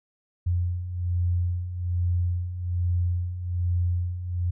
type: beating tone pair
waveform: sine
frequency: 87.31 / 88.51 Hz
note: F2 / F2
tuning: 0 / +24 cents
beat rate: 1.2 Hz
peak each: -30 / -24 dBFS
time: 0.46-4.51 s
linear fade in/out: 10 ms
effects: none